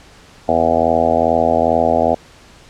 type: harmonic tone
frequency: 82.41 Hz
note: E2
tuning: in tune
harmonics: 1 / 2 / 3 / 4 / 5 / 6 / 7 / 8 / 9 / 10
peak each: -28 / -29 / -21 / -26 / -25 / -20 / -19 / -17 / -18 / -24 dBFS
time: 0.48-2.15 s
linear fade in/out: 10 ms
effects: pink hiss -44 dBFS RMS until 2.69 s + low-pass 7000 Hz 12 dB/octave